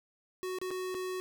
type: tone with dropouts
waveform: square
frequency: 370 Hz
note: F#4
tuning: in tune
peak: -35 dBFS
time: 0.43-1.2 s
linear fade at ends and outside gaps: 0 ms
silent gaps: 0.586-0.615 / 0.706-0.712 / 0.944-0.949 s
effects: none